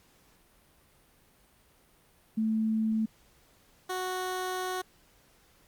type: tone pair in turn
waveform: sine / 15% pulse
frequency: 220 / 369.1 Hz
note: A3 / F#4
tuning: 0 / -4 cents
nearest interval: major sixth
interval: 896 cents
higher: second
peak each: -25 dBFS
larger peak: neither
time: 2.37-3.06 / 3.89-4.82 s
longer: second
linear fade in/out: 10 ms
effects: pink hiss -63 dBFS RMS until 5.67 s + Opus 48 kbps